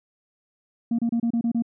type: tone bursts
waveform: sine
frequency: 233.1 Hz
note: A#3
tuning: in tune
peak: -18 dBFS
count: 7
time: 0.91-1.623 s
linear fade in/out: 5 ms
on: 77 ms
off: 29 ms
effects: tanh soft clip ceiling -18 dBFS